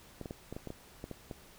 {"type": "clicks", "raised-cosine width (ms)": 2, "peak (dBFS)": -27, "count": 10, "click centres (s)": [0.213, 0.258, 0.309, 0.526, 0.565, 0.673, 0.704, 1.041, 1.113, 1.312], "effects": ["pink hiss -57 dBFS RMS until 1.58 s"]}